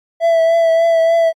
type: tone with vibrato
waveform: triangle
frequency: 662 Hz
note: E5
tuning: 7 cents sharp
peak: -7 dBFS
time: 0.2-1.33 s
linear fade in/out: 50 ms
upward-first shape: triangle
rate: 3.4 Hz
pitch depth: 27 cents each way
effects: MP3 64 kbps